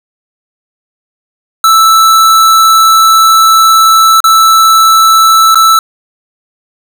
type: tone with dropouts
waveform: square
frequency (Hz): 1318.5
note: E6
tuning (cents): 0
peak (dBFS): -3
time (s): 1.64-5.79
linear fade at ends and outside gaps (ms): 2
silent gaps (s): 4.204-4.241 / 5.546-5.555
effects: none